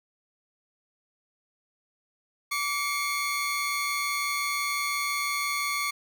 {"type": "tone pair together", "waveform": "sawtooth", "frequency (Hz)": [1153.9, 2162], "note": ["D6", "C#7"], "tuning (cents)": [-31, -44], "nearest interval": "major seventh", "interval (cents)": 1087, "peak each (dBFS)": -26, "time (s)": [2.51, 5.91], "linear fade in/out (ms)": 10, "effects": []}